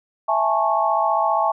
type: chord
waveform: sine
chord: A major seventh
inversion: second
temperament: just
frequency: 660 / 825 / 880 / 1100 Hz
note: E5 / G#5 / A5 / C#6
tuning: +2 / -12 / 0 / -14 cents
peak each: -22 dBFS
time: 0.28-1.52 s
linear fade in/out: 10 ms
effects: none